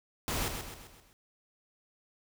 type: noise with echo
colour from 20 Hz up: pink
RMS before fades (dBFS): -33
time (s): 0.28-0.48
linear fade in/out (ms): 0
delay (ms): 130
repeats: 5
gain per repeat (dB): -6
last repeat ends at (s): 1.13
effects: none